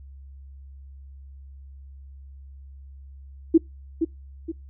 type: tone with echo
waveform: sine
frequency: 327.5 Hz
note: E4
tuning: 11 cents flat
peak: -10 dBFS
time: 3.54-3.58 s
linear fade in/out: 10 ms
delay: 470 ms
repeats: 2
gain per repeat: -8 dB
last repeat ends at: 4.52 s
effects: noise-tail reverb RT60 0.2 s tail -26 dB re dry + added 68 Hz sine -41 dBFS peak until 4.69 s